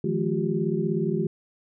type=tone cluster; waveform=sine; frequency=156.5 / 173.7 / 213.5 / 356.9 / 392.1 Hz; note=D#3 / F3 / G#3 / F4 / G4; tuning=+10 / -9 / +48 / +38 / 0 cents; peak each=-29 dBFS; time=0.04-1.27 s; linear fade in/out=5 ms; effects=none